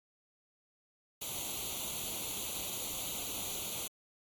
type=noise with comb filter; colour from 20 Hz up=white; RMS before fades=-39 dBFS; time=1.21-3.88 s; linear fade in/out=10 ms; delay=0.29 ms; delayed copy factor=+0.85; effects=AAC 64 kbps